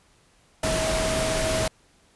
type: tone in noise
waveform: sine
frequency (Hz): 640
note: D#5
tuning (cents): +49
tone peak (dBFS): -26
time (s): 0.63-1.68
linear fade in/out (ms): 5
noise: pink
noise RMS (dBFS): -26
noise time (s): 0.63-1.68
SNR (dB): -3
effects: pink hiss -60 dBFS RMS until 2.15 s + resampled to 24000 Hz